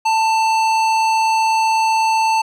sine tone with hard clipping, 888 Hz, A5, 16 cents sharp, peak -15 dBFS, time 0.05-2.42 s, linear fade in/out 10 ms, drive 14 dB, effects none

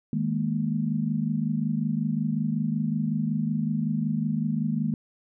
sine chord, D# suspended fourth, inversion none, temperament equal with one note detuned, 157.19 / 207.7 / 233.1 Hz, D#3 / G#3 / A#3, +18 / 0 / 0 cents, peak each -28 dBFS, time 0.13-4.94 s, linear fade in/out 2 ms, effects none

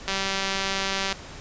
click train, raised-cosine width 0.2 ms, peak -9 dBFS, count 204, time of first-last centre 0.08-1.126 s, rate 194 Hz, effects pink hiss -41 dBFS RMS until 1.4 s + resampled to 16000 Hz

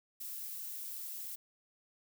violet noise, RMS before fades -43 dBFS, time 0.2-1.36 s, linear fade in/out 10 ms, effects none

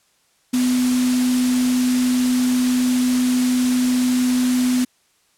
sine tone in noise, 250.8 Hz, B3, 27 cents sharp, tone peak -15 dBFS, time 0.53-4.85 s, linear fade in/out 10 ms, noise white, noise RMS -27 dBFS, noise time 0.53-4.85 s, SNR +9 dB, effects white hiss -61 dBFS RMS until 5.37 s + low-pass 10000 Hz 12 dB/octave

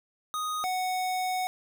square tone pair in turn, 1244.5 / 740 Hz, D#6 / F#5, 0 / 0 cents, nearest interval major sixth, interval 900 cents, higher first, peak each -30 / -28 dBFS, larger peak second, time 0.34-0.64 / 0.64-1.47 s, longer second, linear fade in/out 0 ms, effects none

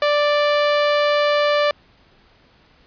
sawtooth tone, 587.3 Hz, D5, in tune, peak -11 dBFS, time 0.02-1.71 s, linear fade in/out 2 ms, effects pink hiss -54 dBFS RMS until 2.86 s + resampled to 11025 Hz

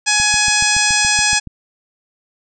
harmonic tone, 840 Hz, G#5, 19 cents sharp, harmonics 1 / 2 / 3 / 4 / 5 / 6 / 7 / 8 / 9 / 10, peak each -23 / -19 / -19 / -24 / -25 / -20 / -21 / -25 / -23 / -24 dBFS, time 0.06-1.4 s, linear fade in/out 20 ms
click train, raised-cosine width 5 ms, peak -17 dBFS, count 10, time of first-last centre 0.2-1.473 s, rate 7.07 Hz
effects none

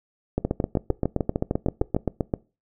two click trains, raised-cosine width 2 ms, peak -9 / -9 dBFS, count 11 / 16, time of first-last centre 0.45-1.965 / 0.38-2.338 s, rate 6.6 / 7.66 Hz, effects noise-tail reverb RT60 0.3 s tail -22 dB re dry

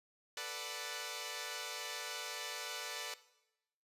5% pulse chord, B minor seventh, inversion third, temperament equal, 440 / 493.9 / 587.3 / 740 Hz, A4 / B4 / D5 / F#5, 0 / 0 / 0 / 0 cents, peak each -36 / -34 / -34 / -38 dBFS, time 0.37-3.14 s, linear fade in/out 2 ms, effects noise-tail reverb RT60 0.9 s tail -17 dB re dry + resampled to 32000 Hz

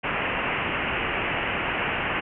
white low-pass noise, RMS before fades -27 dBFS, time 0.03-2.21 s, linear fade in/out 20 ms, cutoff 2900 Hz, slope 96 dB/octave, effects none

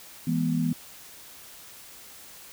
sine chord, E major, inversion none, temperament equal with one note detuned, 164.81 / 207.7 / 243.3 Hz, E3 / G#3 / B3, 0 / 0 / -26 cents, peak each -26 / -32 / -26 dBFS, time 0.27-0.73 s, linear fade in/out 5 ms, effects white hiss -47 dBFS RMS until 2.52 s

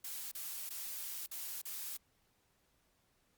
blue noise with dropouts, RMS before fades -43 dBFS, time 0.04-1.97 s, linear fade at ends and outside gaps 5 ms, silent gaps 0.315-0.349 / 0.693-0.704 / 1.263-1.312 / 1.617-1.653 s, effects pink hiss -75 dBFS RMS until 3.37 s + Opus 48 kbps

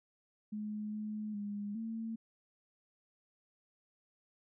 sine tone with pitch steps, 211.5 / 213 / 204.8 / 225.1 Hz, G#3 / G#3 / G#3 / A3, +32 / +44 / -24 / +40 cents, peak -37 dBFS, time 0.52-2.16 s, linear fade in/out 10 ms, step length 410 ms, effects none

